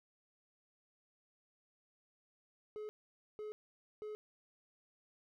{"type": "tone bursts", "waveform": "triangle", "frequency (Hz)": 425, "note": "G#4", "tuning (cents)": 40, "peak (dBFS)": -40, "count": 3, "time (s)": [2.76, 4.15], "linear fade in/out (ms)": 0, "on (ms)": 130, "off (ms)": 500, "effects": []}